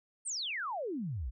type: exponential sweep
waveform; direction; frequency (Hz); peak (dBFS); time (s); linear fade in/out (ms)
sine; down; 9180 to 51; -34; 0.25-1.31; 20
effects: none